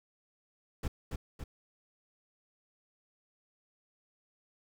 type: noise with echo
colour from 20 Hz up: brown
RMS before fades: -33 dBFS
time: 0.83-0.88 s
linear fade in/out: 5 ms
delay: 280 ms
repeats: 2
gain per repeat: -4 dB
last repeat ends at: 1.44 s
effects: none